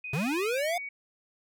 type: tone with pitch glide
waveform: sine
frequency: 2496 to 2250 Hz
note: D#7 to C#7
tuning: +5 to +25 cents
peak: -35 dBFS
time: 0.04-0.89 s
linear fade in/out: 5 ms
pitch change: -180 cents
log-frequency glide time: 0.53-0.6 s
type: linear sweep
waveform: square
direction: up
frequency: 125.1 to 724 Hz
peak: -28 dBFS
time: 0.13-0.78 s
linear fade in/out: 5 ms
effects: none